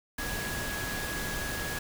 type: tone in noise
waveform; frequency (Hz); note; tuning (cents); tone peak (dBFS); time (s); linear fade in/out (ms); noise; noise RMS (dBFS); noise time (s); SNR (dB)
sine; 1668; G#6; +7; -37; 0.18-1.79; 5; pink; -35; 0.18-1.79; -5
effects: none